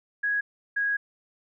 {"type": "tone pair in turn", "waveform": "sine", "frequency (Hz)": [1661.2, 1650.7], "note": ["G#6", "G#6"], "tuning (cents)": [0, -11], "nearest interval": "unison", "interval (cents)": 11, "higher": "first", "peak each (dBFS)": -23, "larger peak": "neither", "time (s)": [[0.23, 0.41], [0.76, 0.97]], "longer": "second", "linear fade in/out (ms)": 10, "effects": []}